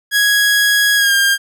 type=tone with pitch glide; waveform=sawtooth; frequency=1661.2 to 1606.5 Hz; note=G#6 to G6; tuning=0 to +42 cents; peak=-7 dBFS; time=0.11-1.38 s; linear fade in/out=50 ms; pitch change=-58 cents; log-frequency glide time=0.96-1.13 s; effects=none